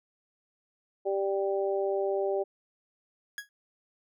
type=harmonic tone; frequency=196 Hz; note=G3; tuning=in tune; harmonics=2 / 3 / 4; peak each=-28 / -31 / -36 dBFS; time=1.05-2.44 s; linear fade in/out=20 ms
type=tone with exponential decay; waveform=40% pulse; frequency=1661.2 Hz; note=G#6; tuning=in tune; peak=-30 dBFS; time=3.38-3.49 s; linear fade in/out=1 ms; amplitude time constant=22 ms
effects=none